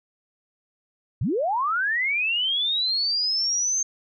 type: linear sweep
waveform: sine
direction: up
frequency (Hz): 83.4 to 6380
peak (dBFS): -21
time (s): 1.21-3.83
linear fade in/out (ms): 5
effects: none